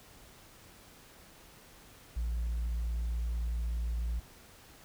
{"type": "tone with tanh clipping", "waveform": "sine", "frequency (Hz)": 57.6, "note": "A#1", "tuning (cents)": -20, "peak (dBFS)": -31, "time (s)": [2.16, 4.2], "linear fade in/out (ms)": 10, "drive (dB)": 1, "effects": ["pink hiss -56 dBFS RMS until 4.84 s"]}